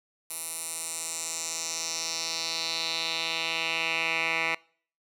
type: tone with band-pass filter sweep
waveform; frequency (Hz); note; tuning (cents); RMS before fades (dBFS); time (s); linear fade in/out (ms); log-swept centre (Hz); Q
10% pulse; 164; E3; -9; -31; 0.3-4.55; 2; 11000 to 2100; 2.7
effects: noise-tail reverb RT60 0.5 s tail -24 dB re dry